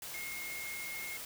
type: tone in noise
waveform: sine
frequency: 2149 Hz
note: C7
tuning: 46 cents sharp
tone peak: -41 dBFS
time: 0.14-1.17 s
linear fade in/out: 2 ms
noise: white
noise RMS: -44 dBFS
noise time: 0.02-1.25 s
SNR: 0 dB
effects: none